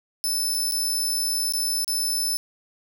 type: tone with dropouts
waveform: 20% pulse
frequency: 5274 Hz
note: E8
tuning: in tune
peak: -17 dBFS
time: 0.24-2.37 s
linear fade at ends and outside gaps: 0 ms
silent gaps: 0.542-0.546 / 0.712-0.721 / 1.523-1.536 / 1.845-1.879 s
effects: 9-bit